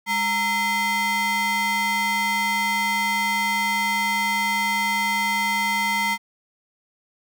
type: ring-modulated tone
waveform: square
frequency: 565 Hz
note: C#5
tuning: 33 cents sharp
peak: -18 dBFS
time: 0.06-6.18 s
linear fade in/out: 50 ms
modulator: 1490 Hz
effects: none